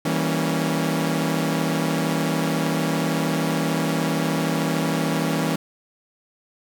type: chord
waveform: sawtooth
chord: E diminished seventh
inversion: none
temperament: equal with one note detuned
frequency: 162.73 / 196 / 233.1 / 277.2 Hz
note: E3 / G3 / Bb3 / Db4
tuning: -22 / 0 / 0 / 0 cents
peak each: -20 / -25 / -24 / -22 dBFS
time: 0.05-5.56 s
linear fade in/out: 5 ms
effects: none